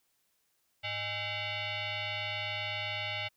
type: tone with frequency modulation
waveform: sine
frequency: 103.83 Hz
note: G#2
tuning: in tune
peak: -33 dBFS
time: 0.83-3.29 s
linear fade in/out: 20 ms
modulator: 720 Hz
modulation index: 4.7
effects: white hiss -75 dBFS RMS until 3.36 s